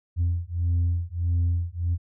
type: beating tone pair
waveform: sine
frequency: 85.5 / 87.1 Hz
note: F2 / F2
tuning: -36 / -4 cents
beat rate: 1.6 Hz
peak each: -23 dBFS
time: 0.16-1.98 s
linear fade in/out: 50 ms
effects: tanh soft clip ceiling -18 dBFS